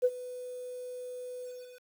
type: tone with ADSR envelope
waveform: sine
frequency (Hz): 498.3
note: B4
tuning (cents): +15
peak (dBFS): -19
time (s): 0.02-1.85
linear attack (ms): 27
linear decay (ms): 48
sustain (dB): -19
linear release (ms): 430
effects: tanh soft clip ceiling -15 dBFS + 9-bit